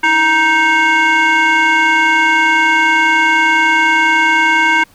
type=tone with frequency modulation; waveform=sine; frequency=1560 Hz; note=G6; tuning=9 cents flat; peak=-6 dBFS; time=0.03-4.84 s; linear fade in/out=10 ms; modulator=618 Hz; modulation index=1.4; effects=tanh soft clip ceiling -7 dBFS + pink hiss -48 dBFS RMS until 4.94 s